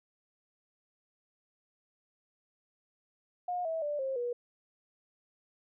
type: tone with pitch steps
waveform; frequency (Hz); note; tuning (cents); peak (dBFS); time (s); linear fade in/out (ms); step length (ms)
sine; 716 / 649 / 588.3 / 533.3 / 483.4; F5 / E5 / D5 / C5 / B4; +43 / -27 / +3 / +33 / -37; -31; 3.48-4.33; 5; 170
effects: none